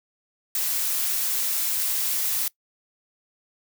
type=noise; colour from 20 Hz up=blue; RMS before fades=-25 dBFS; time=0.55-2.48 s; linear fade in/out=2 ms; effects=noise-tail reverb RT60 0.1 s tail -22 dB re dry